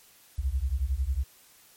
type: beating tone pair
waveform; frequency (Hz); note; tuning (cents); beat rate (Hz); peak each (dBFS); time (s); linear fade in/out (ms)
sine; 60.9 / 71.9; B1 / D2; -24 / -36; 11; -28; 0.38-1.24; 10
effects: white hiss -57 dBFS RMS until 1.76 s + MP3 64 kbps